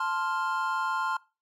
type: chord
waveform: triangle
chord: F major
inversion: first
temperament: equal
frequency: 880 / 1046.5 / 1396.9 Hz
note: A5 / C6 / F6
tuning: 0 / 0 / 0 cents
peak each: -31 / -28 / -30 dBFS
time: 0-1.17 s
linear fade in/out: 5 ms
effects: noise-tail reverb RT60 0.3 s tail -22 dB re dry